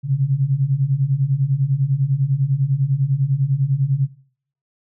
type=beating tone pair; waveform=sine; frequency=130 / 140 Hz; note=C3 / C#3; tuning=-11 / +18 cents; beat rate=10 Hz; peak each=-20 / -17 dBFS; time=0.03-4.09 s; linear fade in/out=50 ms; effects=noise-tail reverb RT60 0.6 s tail -21 dB re dry